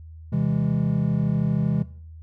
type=chord; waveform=triangle; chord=C augmented; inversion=none; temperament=just; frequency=130.81 / 163.52 / 204.4 Hz; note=C3 / E3 / G#3; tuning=0 / -14 / -27 cents; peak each=-22 / -22 / -24 dBFS; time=0.32-1.83 s; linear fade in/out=10 ms; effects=noise-tail reverb RT60 0.5 s tail -17 dB re dry + added 80 Hz sine -39 dBFS peak until 2.22 s